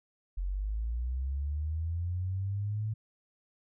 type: linear sweep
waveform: sine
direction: up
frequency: 43.65 to 110 Hz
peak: -30 dBFS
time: 0.37-2.94 s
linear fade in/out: 10 ms
effects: none